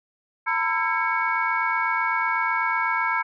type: tone cluster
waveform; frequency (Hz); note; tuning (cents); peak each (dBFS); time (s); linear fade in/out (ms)
sine; 916 / 1004 / 1337 / 1629 / 2225; A#5 / B5 / E6 / G#6 / C#7; -31 / +28 / +24 / -34 / +6; -27; 0.46-3.23; 20
effects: tanh soft clip ceiling -10 dBFS